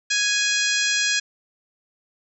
harmonic tone, 830.6 Hz, G#5, in tune, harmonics 2 / 3 / 4 / 5 / 6 / 7 / 8 / 9, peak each -24 / -26 / -27 / -28 / -29 / -29 / -30 / -31 dBFS, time 0.1-1.2 s, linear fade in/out 10 ms, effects none

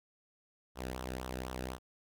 sawtooth tone with flanger, 63.5 Hz, B1, 49 cents sharp, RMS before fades -41 dBFS, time 0.75-1.79 s, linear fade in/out 50 ms, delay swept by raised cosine 0.42 to 0.96 ms, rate 4 Hz, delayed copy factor -0.65, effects none

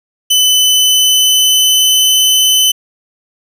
sawtooth tone with pitch glide, 3013 to 3032 Hz, F#7 to F#7, +31 to +42 cents, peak -4 dBFS, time 0.3-2.72 s, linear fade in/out 10 ms, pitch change +11 cents, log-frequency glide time 0.41-2.13 s, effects none

